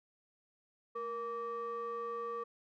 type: ring-modulated tone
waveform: triangle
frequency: 344 Hz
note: F4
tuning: 26 cents flat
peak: -32 dBFS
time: 0.95-2.44 s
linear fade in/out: 10 ms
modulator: 814 Hz
effects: none